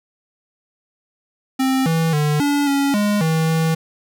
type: tone with pitch steps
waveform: square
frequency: 263.5 / 163.2 / 149.3 / 287 / 279.3 / 206.7 / 160.7 / 161.6 Hz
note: C4 / E3 / D3 / D4 / C#4 / G#3 / E3 / E3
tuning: +12 / -17 / +29 / -40 / +13 / -8 / -44 / -34 cents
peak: -16 dBFS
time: 1.59-3.75 s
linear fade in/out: 10 ms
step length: 270 ms
effects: none